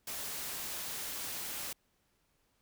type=noise; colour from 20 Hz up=white; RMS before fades=-40 dBFS; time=0.07-1.73 s; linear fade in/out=5 ms; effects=pink hiss -75 dBFS RMS until 2.61 s

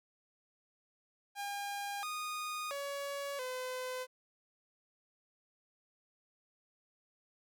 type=tone with pitch steps; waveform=sawtooth; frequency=807 / 1233 / 563 / 509 Hz; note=G#5 / D#6 / C#5 / C5; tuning=-50 / -16 / +27 / -48 cents; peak=-34 dBFS; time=1.35-4.07 s; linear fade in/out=50 ms; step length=680 ms; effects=none

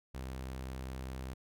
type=tone; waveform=sawtooth; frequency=65 Hz; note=C2; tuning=11 cents flat; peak=-36 dBFS; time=0.14-1.34 s; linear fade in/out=10 ms; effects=none

